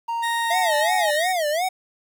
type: tone with pitch glide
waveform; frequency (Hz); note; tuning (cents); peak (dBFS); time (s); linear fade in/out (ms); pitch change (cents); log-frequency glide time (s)
triangle; 928 to 836.4; A#5 to G#5; -8 to +12; -21; 0.08-1.11; 10; -180; 0.4-0.99
type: tone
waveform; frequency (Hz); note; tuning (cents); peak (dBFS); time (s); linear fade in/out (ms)
30% pulse; 1864.7; A#6; 0; -22; 0.22-1.33; 20
type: tone with vibrato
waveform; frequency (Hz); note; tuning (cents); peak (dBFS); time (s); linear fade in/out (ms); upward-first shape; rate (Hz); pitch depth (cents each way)
square; 664; E5; +12; -21; 0.5-1.69; 10; sine; 2.8; 210
effects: 9-bit